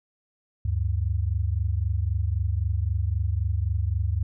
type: tone pair together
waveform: sine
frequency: 74.18 / 98 Hz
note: D2 / G2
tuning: +18 / 0 cents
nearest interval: perfect fourth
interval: 482 cents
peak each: -25 dBFS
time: 0.65-4.23 s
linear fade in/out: 5 ms
effects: none